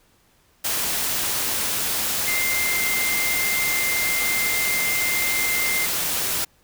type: tone in noise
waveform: sine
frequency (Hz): 2093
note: C7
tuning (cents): 0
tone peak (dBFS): -23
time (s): 2.27-5.86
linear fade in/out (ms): 10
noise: white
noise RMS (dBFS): -24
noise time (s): 0.64-6.45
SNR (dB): -2
effects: pink hiss -60 dBFS RMS until 6.63 s